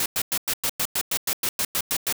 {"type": "noise bursts", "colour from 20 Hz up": "white", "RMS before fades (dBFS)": -24, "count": 14, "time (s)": [0, 2.126], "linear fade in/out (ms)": 2, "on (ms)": 59, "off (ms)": 100, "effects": []}